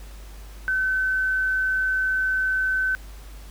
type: tone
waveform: sine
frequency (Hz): 1525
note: G6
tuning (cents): -48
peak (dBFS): -20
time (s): 0.68-2.95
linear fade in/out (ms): 0
effects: added 50 Hz sine -38 dBFS peak until 3.5 s + pink hiss -49 dBFS RMS until 3.5 s